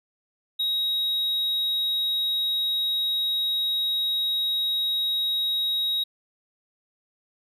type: tone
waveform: triangle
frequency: 3800 Hz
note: A#7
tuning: 33 cents sharp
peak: -21 dBFS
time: 0.59-6.04 s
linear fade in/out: 10 ms
effects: none